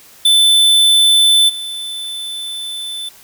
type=tone with level steps; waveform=square; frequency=3520 Hz; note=A7; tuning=in tune; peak=-8 / -23 dBFS; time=0.25-3.09 s; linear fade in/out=5 ms; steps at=1.48 s; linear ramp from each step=20 ms; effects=white hiss -43 dBFS RMS until 3.23 s